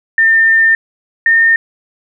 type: tone pair in turn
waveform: sine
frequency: 1804 / 1822.9 Hz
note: A6 / A#6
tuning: +43 / -39 cents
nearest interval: unison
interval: 18 cents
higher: second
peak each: -6 dBFS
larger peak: neither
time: 0.18-0.75 / 1.26-1.56 s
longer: first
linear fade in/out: 2 ms
effects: none